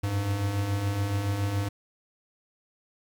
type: beating tone pair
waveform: square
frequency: 94.1 / 101.2 Hz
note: F#2 / G#2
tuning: +30 / -44 cents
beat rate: 7.1 Hz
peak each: -35 / -27 dBFS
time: 0.03-1.69 s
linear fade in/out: 10 ms
effects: 10-bit